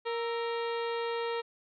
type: harmonic tone with a mistuned harmonic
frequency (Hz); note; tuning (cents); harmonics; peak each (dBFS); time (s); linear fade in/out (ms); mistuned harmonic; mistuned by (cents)
466.2; A#4; 0; 1 / 2 / 3 / 4 / 5 / 6 / 7 / 8 / 9; -32 / -38 / -42 / -44 / -46 / -48 / -49 / -50 / -51; 0.05-1.42; 20; 3; -94
effects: none